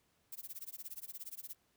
violet noise with tremolo, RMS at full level -44 dBFS, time 0.32-1.55 s, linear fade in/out 5 ms, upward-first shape sine, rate 17 Hz, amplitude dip 100%, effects pink hiss -75 dBFS RMS until 1.76 s + high-pass 60 Hz 12 dB/octave

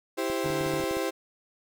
35% pulse chord, C major, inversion first, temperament equal, 329.6 / 392 / 523.3 Hz, E4 / G4 / C5, 0 / 0 / 0 cents, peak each -30 dBFS, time 0.17-1.11 s, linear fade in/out 20 ms
clicks, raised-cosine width 3 ms, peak -28 dBFS, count 10, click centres 0.3 / 0.461 / 0.503 / 0.61 / 0.663 / 0.738 / 0.802 / 0.839 / 0.911 / 0.969 s
25% pulse tone, 148 Hz, D3, 14 cents sharp, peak -30 dBFS, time 0.44-0.82 s, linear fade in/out 5 ms
effects none

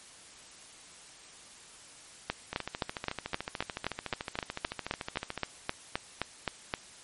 two click trains, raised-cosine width 0.3 ms, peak -18 / -13 dBFS, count 40 / 18, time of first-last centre 2.53-5.377 / 2.3-6.739 s, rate 13.7 / 3.83 Hz, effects white hiss -52 dBFS RMS until 7.03 s + MP3 48 kbps

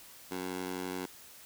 15% pulse tone with high-pass filter, 91.8 Hz, F#2, 13 cents flat, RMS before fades -38 dBFS, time 0.31-1.06 s, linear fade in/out 5 ms, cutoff 300 Hz, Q 1, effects white hiss -53 dBFS RMS until 1.45 s

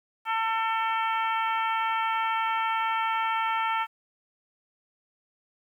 harmonic tone with a mistuned harmonic, 448.5 Hz, A4, 33 cents sharp, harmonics 2 / 3 / 4 / 5 / 6 / 7, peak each -27 / -29 / -36 / -35 / -39 / -40 dBFS, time 0.25-3.87 s, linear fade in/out 50 ms, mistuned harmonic 6, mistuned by -15 cents, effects 10-bit

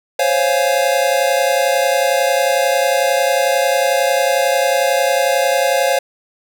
square chord, Db major seventh, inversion third, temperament equal, 523.3 / 554.4 / 698.5 / 830.6 Hz, C5 / Db5 / F5 / Ab5, 0 / 0 / 0 / 0 cents, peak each -19 / -18 / -19 / -23 dBFS, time 0.19-5.99 s, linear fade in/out 5 ms, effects none

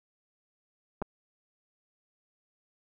clicks, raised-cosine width 1 ms, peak -20 dBFS, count 2, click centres 1.018 / 1.023 s, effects none

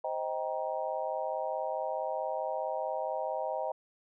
sine chord, C minor seventh, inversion none, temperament just, 523.3 / 627.9 / 784.9 / 941.9 Hz, C5 / Eb5 / G5 / Bb5, 0 / +16 / +2 / +18 cents, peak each -37 / -35 / -37 / -39 dBFS, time 0.04-3.72 s, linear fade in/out 5 ms, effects none

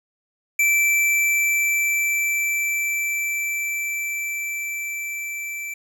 square tone with level ramp, 2332 Hz, D7, 13 cents flat, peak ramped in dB -16 to -29 dBFS, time 0.59-5.74 s, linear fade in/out 5 ms, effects 9-bit

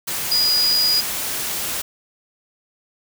sine tone in noise, 4908 Hz, D#8, 25 cents flat, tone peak -15 dBFS, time 0.31-1.01 s, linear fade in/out 10 ms, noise white, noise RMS -25 dBFS, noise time 0.07-1.82 s, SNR +7 dB, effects none

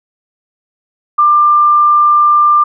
sine tone, 1191 Hz, D6, 24 cents sharp, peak -5 dBFS, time 1.18-2.64 s, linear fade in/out 10 ms, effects none

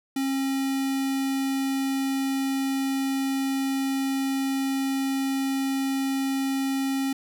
square tone with notch filter, 270 Hz, C#4, 45 cents flat, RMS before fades -26 dBFS, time 0.16-7.13 s, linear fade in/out 5 ms, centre 1100 Hz, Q 1.5, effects none

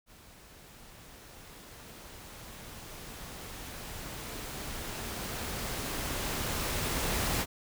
pink noise with level ramp, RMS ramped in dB -55 to -30 dBFS, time 0.06-7.46 s, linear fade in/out 50 ms, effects none

